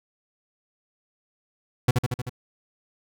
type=tone with echo; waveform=40% pulse; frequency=123.47 Hz; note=B2; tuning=in tune; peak=-14 dBFS; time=1.88-1.91 s; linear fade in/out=5 ms; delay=77 ms; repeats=5; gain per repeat=-3 dB; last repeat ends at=2.295 s; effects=none